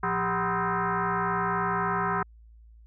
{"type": "tone with frequency modulation", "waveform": "sine", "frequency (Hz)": 111.8, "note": "A2", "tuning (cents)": 28, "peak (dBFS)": -24, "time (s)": [0.03, 2.23], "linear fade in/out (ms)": 5, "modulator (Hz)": 287, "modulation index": 5.1, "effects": ["added 56 Hz sine -49 dBFS peak until 2.86 s"]}